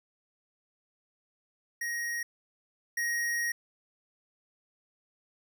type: tone pair in turn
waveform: square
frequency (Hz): 1882 / 1882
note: A#6 / A#6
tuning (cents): +16 / +16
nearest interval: unison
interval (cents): 0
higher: neither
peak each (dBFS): -32 / -29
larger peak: second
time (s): 1.81-2.23 / 2.97-3.52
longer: second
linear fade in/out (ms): 5
effects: none